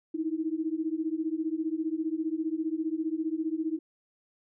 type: beating tone pair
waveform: sine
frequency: 311.1 / 326.1 Hz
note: D#4 / E4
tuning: 0 / -19 cents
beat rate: 15 Hz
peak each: -31 dBFS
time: 0.14-3.79 s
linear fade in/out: 10 ms
effects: none